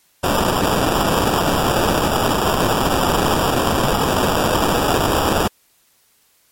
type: noise with sample-and-hold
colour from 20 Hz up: violet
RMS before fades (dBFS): -17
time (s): 0.23-5.48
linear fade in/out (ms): 10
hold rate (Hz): 2100
effects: white hiss -58 dBFS RMS until 6.51 s + MP3 64 kbps